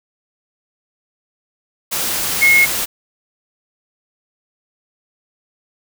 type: tone in noise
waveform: sine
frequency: 2164 Hz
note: C#7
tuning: 42 cents flat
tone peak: -8 dBFS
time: 2.41-2.66 s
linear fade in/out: 20 ms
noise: white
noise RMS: -20 dBFS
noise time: 1.91-2.86 s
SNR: +9 dB
effects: none